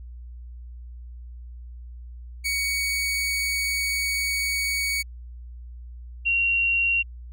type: tone pair in turn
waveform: sawtooth / sine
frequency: 2242 / 2751 Hz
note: C#7 / F7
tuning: +19 / -27 cents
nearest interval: major third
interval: 354 cents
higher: second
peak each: -20 / -19 dBFS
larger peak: second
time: 2.44-5.03 / 6.25-7.03 s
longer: first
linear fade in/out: 20 ms
effects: added 60 Hz sine -37 dBFS peak until 7.32 s